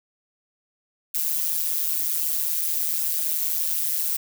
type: noise with amplitude modulation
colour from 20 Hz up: violet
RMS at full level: -21 dBFS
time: 1.14-4.17 s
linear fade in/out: 10 ms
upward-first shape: sine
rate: 159 Hz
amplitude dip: 85%
effects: none